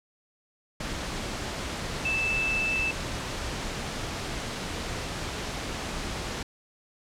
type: tone in noise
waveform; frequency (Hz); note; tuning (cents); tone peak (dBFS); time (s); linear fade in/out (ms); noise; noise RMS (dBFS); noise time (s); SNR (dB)
sine; 2637; E7; 0; -25; 2.05-2.91; 5; pink; -33; 0.8-6.43; +5
effects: low-pass 7000 Hz 12 dB/octave